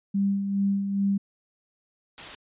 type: tone with tremolo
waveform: sine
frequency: 198.2 Hz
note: G3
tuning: 19 cents sharp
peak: -20 dBFS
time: 0.14-1.18 s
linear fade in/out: 10 ms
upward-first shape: sine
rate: 2.4 Hz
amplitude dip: 50%
type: noise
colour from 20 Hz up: white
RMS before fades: -38 dBFS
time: 2.18-2.35 s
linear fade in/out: 0 ms
effects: resampled to 8000 Hz